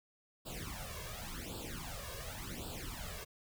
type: noise with flanger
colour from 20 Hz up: pink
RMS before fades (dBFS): -44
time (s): 0.45-3.25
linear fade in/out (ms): 20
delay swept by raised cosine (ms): 0.24 to 1.84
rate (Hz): 0.9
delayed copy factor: +0.9
effects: none